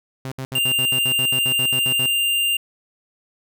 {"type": "tone bursts", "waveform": "sawtooth", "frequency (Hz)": 131.9, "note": "C3", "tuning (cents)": 14, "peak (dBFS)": -23, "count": 14, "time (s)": [0.25, 2.058], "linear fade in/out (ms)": 0, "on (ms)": 66, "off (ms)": 68}
{"type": "tone", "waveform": "square", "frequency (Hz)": 2794, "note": "F7", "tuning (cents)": 0, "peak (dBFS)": -18, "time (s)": [0.55, 2.57], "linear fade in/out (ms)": 5}
{"effects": []}